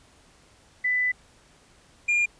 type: tone pair in turn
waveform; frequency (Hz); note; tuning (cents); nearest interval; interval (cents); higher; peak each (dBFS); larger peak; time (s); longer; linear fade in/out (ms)
sine / triangle; 1995 / 2410; B6 / D7; +17 / +44; minor third; 327; second; -21 / -18; second; 0.84-1.12 / 2.08-2.26; first; 10
effects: pink hiss -57 dBFS RMS until 2.39 s + resampled to 22050 Hz